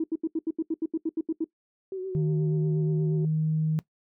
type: tone bursts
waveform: sine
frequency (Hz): 322.4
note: E4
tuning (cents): -38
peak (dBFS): -23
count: 13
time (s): 0-1.444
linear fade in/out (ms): 5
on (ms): 40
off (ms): 77
type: tone with vibrato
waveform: sine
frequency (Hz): 376.2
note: F#4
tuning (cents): +29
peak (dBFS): -30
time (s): 1.92-3.25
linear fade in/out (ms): 2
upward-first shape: sine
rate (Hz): 8.4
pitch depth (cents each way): 39
type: tone with pitch glide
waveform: sine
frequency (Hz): 154.6 to 156.67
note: D#3 to D#3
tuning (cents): -11 to +12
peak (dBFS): -22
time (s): 2.15-3.79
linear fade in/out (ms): 0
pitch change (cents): +23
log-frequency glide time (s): 2.38-3.51
effects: noise-tail reverb RT60 0.1 s tail -19 dB re dry + tanh soft clip ceiling -16 dBFS